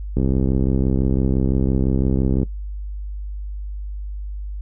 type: click train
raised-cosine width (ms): 3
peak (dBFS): -7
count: 150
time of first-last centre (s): 0.17-2.431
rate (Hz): 65.9
effects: noise-tail reverb RT60 0.1 s tail -18 dB re dry + added 50 Hz sine -26 dBFS peak until 4.61 s